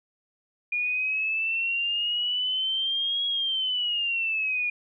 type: exponential two-way sweep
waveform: sine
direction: up then down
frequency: 2428 to 3322 to 2428 Hz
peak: -24 dBFS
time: 0.72-4.7 s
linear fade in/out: 5 ms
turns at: 3.26 s
effects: none